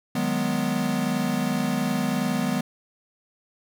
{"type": "chord", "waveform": "square", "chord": "G# minor seventh", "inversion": "second", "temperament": "equal", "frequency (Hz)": [155.56, 185, 207.7, 246.9], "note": ["D#3", "F#3", "G#3", "B3"], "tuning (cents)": [0, 0, 0, 0], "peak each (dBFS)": [-32, -30, -29, -27], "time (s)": [0.15, 2.61], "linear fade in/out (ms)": 5, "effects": []}